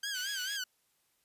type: tone with vibrato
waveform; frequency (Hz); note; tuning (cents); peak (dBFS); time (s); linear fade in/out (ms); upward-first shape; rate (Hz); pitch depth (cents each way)
15% pulse; 1568; G6; 0; -28; 0.03-0.64; 5; sine; 4.5; 110
type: high-pass noise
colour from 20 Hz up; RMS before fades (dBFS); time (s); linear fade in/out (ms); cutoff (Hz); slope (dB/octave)
pink; -48; 0.14-0.57; 5; 2100; 24
effects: white hiss -74 dBFS RMS until 1.24 s + resampled to 32000 Hz